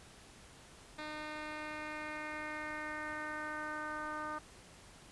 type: tone with low-pass filter sweep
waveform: 10% pulse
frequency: 304.8 Hz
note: D#4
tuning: 36 cents flat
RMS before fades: -42 dBFS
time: 0.98-4.39 s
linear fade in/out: 10 ms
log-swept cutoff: 3300 to 1300 Hz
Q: 3
effects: pink hiss -57 dBFS RMS until 5.11 s + resampled to 24000 Hz